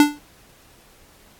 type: tone with exponential decay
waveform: square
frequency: 293.7 Hz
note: D4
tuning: in tune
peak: -7 dBFS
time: 0-0.19 s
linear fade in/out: 1 ms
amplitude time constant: 41 ms
effects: pink hiss -52 dBFS RMS until 1.39 s + AAC 64 kbps